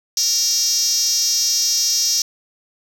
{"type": "tone with high-pass filter", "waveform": "5% pulse", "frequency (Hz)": 466.2, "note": "A#4", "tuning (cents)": 0, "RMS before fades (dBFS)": -18, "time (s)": [0.17, 2.22], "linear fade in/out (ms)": 2, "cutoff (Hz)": 5600, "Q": 5.9, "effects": []}